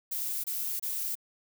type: noise bursts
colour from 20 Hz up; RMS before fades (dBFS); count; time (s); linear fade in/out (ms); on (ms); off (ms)
violet; -33; 3; 0.11-1.154; 10; 330; 27
effects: none